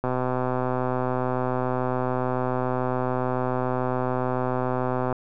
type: click train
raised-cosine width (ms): 1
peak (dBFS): -12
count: 647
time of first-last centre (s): 0.04-5.127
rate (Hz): 127
effects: none